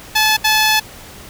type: tone bursts at uneven times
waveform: 10% pulse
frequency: 864 Hz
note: A5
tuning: 32 cents flat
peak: -3 dBFS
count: 2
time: 0.15-0.37 / 0.44-0.8 s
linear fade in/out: 10 ms
effects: pink hiss -37 dBFS RMS until 1.29 s